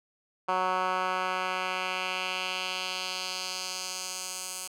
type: tone with band-pass filter sweep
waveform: 10% pulse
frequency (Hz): 185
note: F#3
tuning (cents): 0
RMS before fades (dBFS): -32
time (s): 0.48-4.68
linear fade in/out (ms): 10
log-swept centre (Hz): 1100 to 8600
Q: 1.5
effects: none